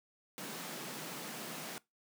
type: high-pass noise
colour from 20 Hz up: pink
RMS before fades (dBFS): -44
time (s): 0.38-1.78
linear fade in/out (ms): 0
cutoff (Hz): 140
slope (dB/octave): 96
effects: noise-tail reverb RT60 0.2 s tail -22 dB re dry